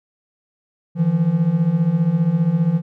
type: beating tone pair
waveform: triangle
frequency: 155.2 / 170.2 Hz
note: D#3 / F3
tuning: -4 / -44 cents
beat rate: 15 Hz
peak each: -18 / -14 dBFS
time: 0.95-2.82 s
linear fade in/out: 50 ms
effects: none